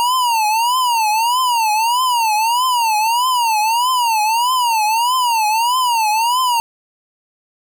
square tone with vibrato, 932.3 Hz, A#5, in tune, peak -14 dBFS, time 0-6.6 s, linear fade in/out 0 ms, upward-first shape triangle, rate 1.6 Hz, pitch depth 190 cents each way, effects none

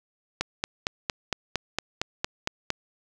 click train, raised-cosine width 0.2 ms, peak -8 dBFS, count 11, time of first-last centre 0.41-2.704 s, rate 4.36 Hz, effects none

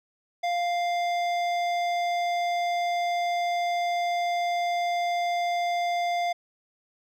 sine tone with hard clipping, 698.5 Hz, F5, in tune, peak -26 dBFS, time 0.43-6.33 s, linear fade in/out 10 ms, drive 13 dB, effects none

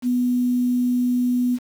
sine tone with quantisation, 246.9 Hz, B3, in tune, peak -17 dBFS, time 0.02-1.59 s, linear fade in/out 50 ms, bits 7, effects none

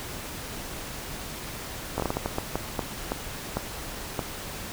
slowing click train, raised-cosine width 1 ms, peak -12 dBFS, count 13, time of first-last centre 1.98-4.192 s, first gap 18 ms, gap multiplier 1.38, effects pink hiss -37 dBFS RMS until 4.72 s

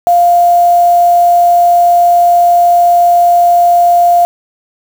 sine tone with quantisation, 698.5 Hz, F5, in tune, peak -4 dBFS, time 0.07-4.25 s, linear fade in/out 0 ms, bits 4, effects none

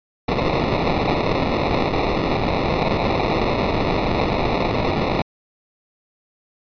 violet noise with sample-and-hold, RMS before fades -20 dBFS, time 0.28-5.22 s, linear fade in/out 5 ms, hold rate 1575 Hz, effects resampled to 11025 Hz

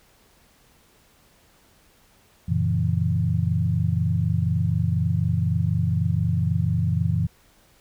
sine chord, F# dominant seventh, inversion none, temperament equal, 92.5 / 116.54 / 138.59 / 164.81 Hz, F#2 / A#2 / C#3 / E3, 0 / 0 / 0 / 0 cents, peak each -24 / -25 / -28 / -24 dBFS, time 2.48-7.27 s, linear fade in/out 10 ms, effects pink hiss -58 dBFS RMS until 7.8 s

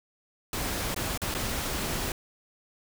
pink noise with dropouts, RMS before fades -31 dBFS, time 0.53-2.12 s, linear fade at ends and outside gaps 2 ms, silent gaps 0.945-0.962 / 1.176-1.217 / 1.342-1.348 s, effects none

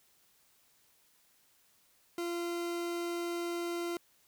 40% pulse tone, 344.2 Hz, F4, 25 cents flat, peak -33 dBFS, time 2.18-3.97 s, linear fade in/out 2 ms, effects white hiss -68 dBFS RMS until 4.27 s

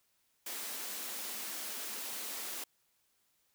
white high-pass noise, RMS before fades -41 dBFS, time 0.46-2.64 s, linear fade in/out 5 ms, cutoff 200 Hz, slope 96 dB/octave, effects white hiss -75 dBFS RMS until 3.54 s

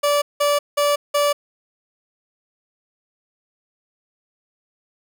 30% pulse tone bursts, 580 Hz, D5, 22 cents flat, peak -13 dBFS, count 4, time 0.03-1.33 s, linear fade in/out 10 ms, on 190 ms, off 180 ms, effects none

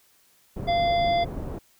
pink low-pass noise, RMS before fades -33 dBFS, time 0.56-1.59 s, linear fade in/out 10 ms, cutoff 570 Hz, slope 12 dB/octave
harmonic tone, 690 Hz, F5, 21 cents flat, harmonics 1 / 3 / 5 / 7, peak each -20 / -33 / -34 / -40 dBFS, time 0.67-1.25 s, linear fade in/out 20 ms
effects white hiss -61 dBFS RMS until 1.79 s

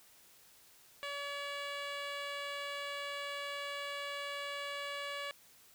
10% pulse tone with low-pass filter, 569 Hz, C#5, 45 cents sharp, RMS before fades -41 dBFS, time 1.03-5.31 s, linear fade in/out 0 ms, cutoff 5200 Hz, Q 0.86, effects white hiss -62 dBFS RMS until 5.74 s

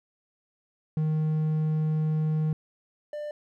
triangle tone pair in turn, 155.56 / 594.8 Hz, D#3 / D5, 0 / +22 cents, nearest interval octave + major seventh, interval 2322 cents, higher second, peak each -21 / -30 dBFS, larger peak first, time 0.97-2.53 / 3.13-3.31 s, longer first, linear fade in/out 2 ms, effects none

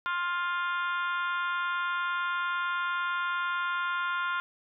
harmonic tone, 351.1 Hz, F4, 9 cents sharp, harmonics 3 / 4 / 5 / 6 / 7 / 8 / 9 / 10, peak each -32 / -30 / -44 / -45 / -45 / -47 / -48 / -45 dBFS, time 0.06-4.4 s, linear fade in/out 0 ms, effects none

